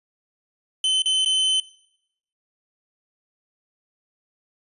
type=tone with dropouts; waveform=45% pulse; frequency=3056 Hz; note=G7; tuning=45 cents flat; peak=-18 dBFS; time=0.84-1.6 s; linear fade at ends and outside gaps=2 ms; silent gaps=1.021-1.058 / 1.248-1.259 s; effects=noise-tail reverb RT60 0.8 s tail -20 dB re dry + resampled to 24000 Hz